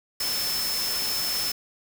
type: tone in noise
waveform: sine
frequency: 5274 Hz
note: E8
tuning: in tune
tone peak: -27 dBFS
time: 0.2-1.52 s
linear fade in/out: 5 ms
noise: white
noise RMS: -30 dBFS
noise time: 0.2-1.52 s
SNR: 0 dB
effects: none